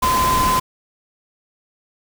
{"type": "tone in noise", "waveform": "sine", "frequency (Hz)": 1026, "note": "C6", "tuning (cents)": -34, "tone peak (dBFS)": -15, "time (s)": [0.02, 0.6], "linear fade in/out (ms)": 10, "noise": "pink", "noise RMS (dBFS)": -22, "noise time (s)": [0.02, 0.6], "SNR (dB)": 4, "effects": []}